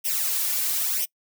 blue noise with flanger, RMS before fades -25 dBFS, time 0.04-1.06 s, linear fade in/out 20 ms, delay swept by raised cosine 0.34 to 3.44 ms, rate 1 Hz, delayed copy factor +0.95, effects noise-tail reverb RT60 0.1 s tail -25 dB re dry

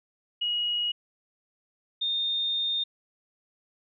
sine tone pair in turn, 2897 / 3650 Hz, F#7 / A#7, -37 / -37 cents, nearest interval major third, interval 400 cents, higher second, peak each -25 dBFS, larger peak neither, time 0.41-0.92 / 2.01-2.84 s, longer second, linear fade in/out 10 ms, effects none

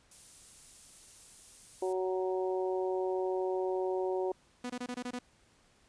violet noise, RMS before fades -48 dBFS, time 0.11-1.93 s, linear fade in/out 5 ms
harmonic tone, 186.4 Hz, F#3, 13 cents sharp, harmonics 2 / 3 / 4 / 5, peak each -31 / -38 / -40 / -43 dBFS, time 1.82-4.32 s, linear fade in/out 5 ms
sawtooth tone bursts, 246.9 Hz, B3, in tune, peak -32 dBFS, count 7, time 4.64-5.19 s, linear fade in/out 5 ms, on 58 ms, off 24 ms
effects pink hiss -66 dBFS RMS until 5.88 s + resampled to 22050 Hz

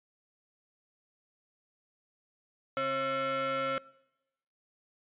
45% pulse ring-modulated tone, 402.7 Hz, G4, 47 cents sharp, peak -26 dBFS, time 2.77-3.78 s, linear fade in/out 0 ms, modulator 942 Hz, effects noise-tail reverb RT60 0.9 s tail -23 dB re dry + resampled to 8000 Hz

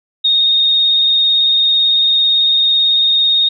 sine tone with vibrato, 3705 Hz, A#7, 11 cents flat, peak -9 dBFS, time 0.24-3.49 s, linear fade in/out 10 ms, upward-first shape square, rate 18 Hz, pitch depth 12 cents each way, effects none

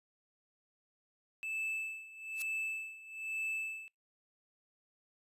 triangle tone with tremolo, 2629 Hz, E7, 5 cents flat, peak -32 dBFS, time 1.43-3.88 s, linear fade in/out 0 ms, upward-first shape sine, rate 1.1 Hz, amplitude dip 85%
blue noise with exponential growth, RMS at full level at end -37 dBFS, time 2.33-2.42 s, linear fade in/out 0 ms, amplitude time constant 19 ms
effects noise-tail reverb RT60 0.2 s tail -26 dB re dry + resampled to 32000 Hz

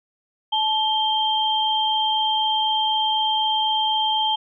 sine tone pair together, 870 / 3162 Hz, A5 / G7, -20 / +14 cents, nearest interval octave + minor seventh, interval 2234 cents, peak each -21 / -21 dBFS, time 0.52-4.36 s, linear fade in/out 10 ms, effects none

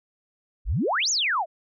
sine exponential two-way sweep, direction up then down, 37.03 to 7110 to 594 Hz, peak -21 dBFS, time 0.65-1.46 s, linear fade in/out 50 ms, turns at 1.1 s, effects none

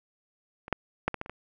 clicks, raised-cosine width 0.5 ms, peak -26 / -10 / -10 / -17 / -18 / -27 / -23 dBFS, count 7, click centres 0.681 / 0.727 / 1.08 / 1.143 / 1.214 / 1.261 / 1.296 s, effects none

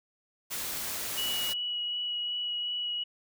white noise, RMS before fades -35 dBFS, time 0.5-1.54 s, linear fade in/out 20 ms
sine tone with vibrato, 2924 Hz, F#7, 21 cents flat, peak -30 dBFS, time 1.17-3.04 s, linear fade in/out 10 ms, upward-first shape sine, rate 2.7 Hz, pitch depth 10 cents each way
effects none

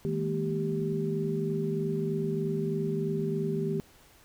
sine tone cluster, 158.9 / 207.2 / 230.4 / 391.9 Hz, D#3 / G#3 / A#3 / G4, +37 / -4 / -20 / 0 cents, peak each -31 / -37 / -35 / -31 dBFS, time 0.05-3.8 s, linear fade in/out 0 ms, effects pink hiss -58 dBFS RMS until 4.24 s

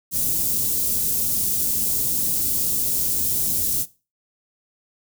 white band-stop noise, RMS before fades -22 dBFS, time 0.11-3.86 s, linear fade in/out 50 ms, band 290 to 8100 Hz, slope 12 dB/octave, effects noise-tail reverb RT60 0.3 s tail -18 dB re dry

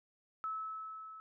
sine tone with level ramp, 1300 Hz, E6, 24 cents flat, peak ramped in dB -35 to -48 dBFS, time 0.44-1.2 s, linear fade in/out 0 ms, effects none

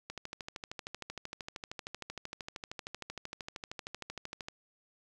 click train, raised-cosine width 0.2 ms, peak -23 dBFS, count 58, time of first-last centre 0.1-4.485 s, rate 13 Hz, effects none

